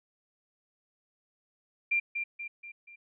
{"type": "tone with echo", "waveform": "sine", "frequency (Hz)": 2380, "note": "D7", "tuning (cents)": 22, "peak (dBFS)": -24, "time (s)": [1.91, 2], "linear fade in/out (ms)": 10, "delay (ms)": 240, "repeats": 4, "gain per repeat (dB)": -6, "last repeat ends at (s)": 2.96, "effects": []}